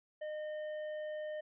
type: tone with tanh clipping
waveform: sine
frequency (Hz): 611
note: D#5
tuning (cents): -32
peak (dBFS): -40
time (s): 0.21-1.41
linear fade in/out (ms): 10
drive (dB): 9
effects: resampled to 8000 Hz